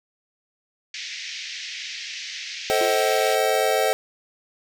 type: band-pass noise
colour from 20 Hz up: pink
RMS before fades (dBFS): -34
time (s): 0.94-3.35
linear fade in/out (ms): 2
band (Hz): 1900 to 6200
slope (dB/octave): 48
type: chord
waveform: square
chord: A diminished seventh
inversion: none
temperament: just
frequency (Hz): 440 / 528 / 633.6 / 760.3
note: A4 / C5 / Eb5 / Gb5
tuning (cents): 0 / +16 / +31 / +47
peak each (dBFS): -25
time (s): 2.7-3.93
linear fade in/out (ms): 0
type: tone with exponential decay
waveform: triangle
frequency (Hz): 349.2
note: F4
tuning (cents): 0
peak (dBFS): -23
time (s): 2.81-3.12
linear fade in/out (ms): 1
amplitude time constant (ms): 66
effects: none